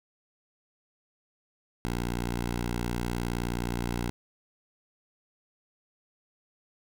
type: tone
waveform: 10% pulse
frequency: 59.3 Hz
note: A#1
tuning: 30 cents sharp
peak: -21 dBFS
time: 1.85-4.1 s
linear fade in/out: 0 ms
effects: none